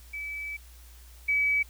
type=tone pair in turn; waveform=sine; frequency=2300 / 2285 Hz; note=D7 / D7; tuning=-37 / -48 cents; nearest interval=unison; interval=11 cents; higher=first; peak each=-33 / -22 dBFS; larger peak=second; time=0.13-0.57 / 1.28-1.63 s; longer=first; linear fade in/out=10 ms; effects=added 60 Hz sine -48 dBFS peak until 1.69 s + white hiss -56 dBFS RMS until 1.69 s